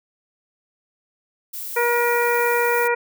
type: noise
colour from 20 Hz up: violet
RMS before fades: -31 dBFS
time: 1.53-2.88 s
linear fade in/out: 10 ms
type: harmonic tone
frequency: 476.9 Hz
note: A#4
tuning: 39 cents sharp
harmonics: 1 / 2 / 3 / 4 / 5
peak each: -20 / -23 / -25 / -26 / -27 dBFS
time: 1.76-2.95 s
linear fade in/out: 10 ms
effects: none